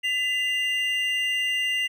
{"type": "tone pair together", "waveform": "triangle", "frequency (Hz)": [2011, 2799], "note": ["B6", "F7"], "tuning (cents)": [31, 3], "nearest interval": "tritone", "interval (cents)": 572, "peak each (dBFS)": [-25, -23], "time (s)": [0.03, 1.88], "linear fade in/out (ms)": 20, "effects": []}